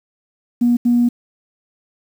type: tone bursts at uneven times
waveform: sine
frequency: 240.4 Hz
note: B3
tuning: 46 cents flat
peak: -10 dBFS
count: 2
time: 0.61-0.77 / 0.85-1.09 s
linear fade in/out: 10 ms
effects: tanh soft clip ceiling -6 dBFS + 7-bit